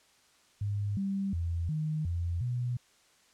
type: tone with pitch steps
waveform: sine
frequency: 102.1 / 195.9 / 84.5 / 154.8 / 85.9 / 122.7 Hz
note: G#2 / G3 / E2 / D#3 / F2 / B2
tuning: -29 / -1 / +43 / -9 / -28 / -11 cents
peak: -29 dBFS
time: 0.61-2.77 s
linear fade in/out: 5 ms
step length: 360 ms
effects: white hiss -64 dBFS RMS until 3.33 s + low-pass 8000 Hz 12 dB/octave